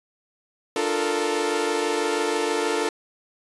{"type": "chord", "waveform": "sawtooth", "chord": "Bb major seventh", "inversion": "first", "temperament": "equal with one note detuned", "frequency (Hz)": [297.8, 349.2, 440, 466.2], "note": ["D4", "F4", "A4", "Bb4"], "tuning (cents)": [24, 0, 0, 0], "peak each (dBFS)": [-26, -25, -21, -25], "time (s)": [0.76, 2.89], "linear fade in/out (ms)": 2, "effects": ["resampled to 24000 Hz"]}